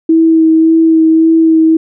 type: tone with vibrato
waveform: sine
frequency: 323 Hz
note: E4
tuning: 35 cents flat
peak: -4 dBFS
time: 0.09-1.77 s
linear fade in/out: 5 ms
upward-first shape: sine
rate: 1.8 Hz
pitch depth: 15 cents each way
effects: none